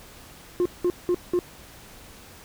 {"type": "tone bursts", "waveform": "sine", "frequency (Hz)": 355.2, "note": "F4", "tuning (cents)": 29, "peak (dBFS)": -16, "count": 4, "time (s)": [0.6, 1.39], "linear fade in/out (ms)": 0, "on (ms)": 55, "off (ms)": 190, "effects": ["tanh soft clip ceiling -18 dBFS", "pink hiss -47 dBFS RMS until 2.44 s"]}